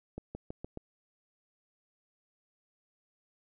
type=accelerating click train; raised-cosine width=2 ms; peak=-26 dBFS; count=5; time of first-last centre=0.18-0.774 s; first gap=170 ms; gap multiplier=0.91; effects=none